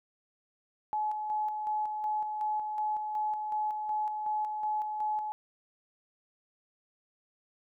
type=tone with tremolo; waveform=sine; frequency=852 Hz; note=G#5; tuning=44 cents sharp; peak=-28 dBFS; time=0.93-5.32 s; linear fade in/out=0 ms; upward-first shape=square; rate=2.7 Hz; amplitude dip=40%; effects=none